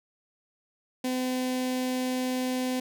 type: tone with notch filter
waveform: sawtooth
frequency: 254.7 Hz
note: C4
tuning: 46 cents flat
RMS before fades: -29 dBFS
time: 1.04-2.8 s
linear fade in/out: 5 ms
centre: 1300 Hz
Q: 1.4
effects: none